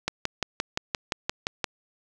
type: click train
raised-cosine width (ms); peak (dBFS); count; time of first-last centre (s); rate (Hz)
0.2; -8; 10; 0.08-1.643; 5.76
effects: none